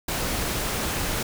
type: noise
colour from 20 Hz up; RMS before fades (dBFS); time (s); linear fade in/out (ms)
pink; -27; 0.08-1.23; 5
effects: none